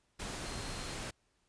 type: tone in noise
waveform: sine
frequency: 4186 Hz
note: C8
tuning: in tune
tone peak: -51 dBFS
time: 0.45-0.95 s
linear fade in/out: 10 ms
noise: pink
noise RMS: -41 dBFS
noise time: 0.19-1.11 s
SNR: -13 dB
effects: pink hiss -75 dBFS RMS until 1.48 s + resampled to 22050 Hz

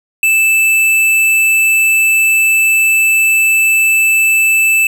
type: tone with tanh clipping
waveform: sine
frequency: 2637 Hz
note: E7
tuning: in tune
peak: -9 dBFS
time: 0.23-4.87 s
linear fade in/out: 2 ms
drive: 18 dB
effects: none

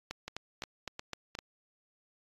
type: two click trains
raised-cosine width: 0.2 ms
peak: -20 / -22 dBFS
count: 6 / 4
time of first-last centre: 0.11-1.389 / 0.28-1.351 s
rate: 3.91 / 2.8 Hz
effects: AAC 32 kbps

